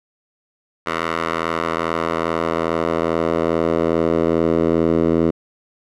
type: tone with band-pass filter sweep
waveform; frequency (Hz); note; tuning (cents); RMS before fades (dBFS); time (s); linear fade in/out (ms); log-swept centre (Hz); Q
10% pulse; 82.41; E2; 0; -19; 0.86-5.31; 10; 1400 to 340; 1.1
effects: none